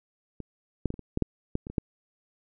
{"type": "clicks", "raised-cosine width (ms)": 3, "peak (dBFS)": [-24, -12, -18, -29, -27, -14, -10, -14, -25, -25, -12], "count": 11, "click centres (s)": [0.403, 0.857, 0.904, 0.941, 0.993, 1.174, 1.223, 1.554, 1.669, 1.7, 1.782], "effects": []}